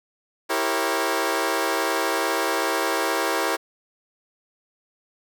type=chord; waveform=15% pulse; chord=E diminished seventh; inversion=none; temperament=equal with one note detuned; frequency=329.6 / 392 / 466.2 / 545.5 Hz; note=E4 / G4 / Bb4 / Db5; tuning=0 / 0 / 0 / -28 cents; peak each=-21 dBFS; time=0.49-3.57 s; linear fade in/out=20 ms; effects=none